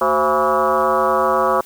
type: tone with frequency modulation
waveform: sine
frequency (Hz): 831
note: G#5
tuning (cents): +1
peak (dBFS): -13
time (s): 0.01-1.61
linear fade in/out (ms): 5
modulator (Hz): 152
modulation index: 3
effects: white hiss -44 dBFS RMS until 1.65 s + high-pass 60 Hz 12 dB/octave